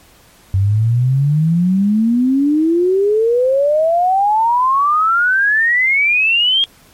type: exponential sweep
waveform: sine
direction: up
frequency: 94.1 to 3268 Hz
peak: -10 dBFS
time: 0.54-6.64 s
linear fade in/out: 0 ms
effects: pink hiss -47 dBFS RMS until 6.93 s + MP3 64 kbps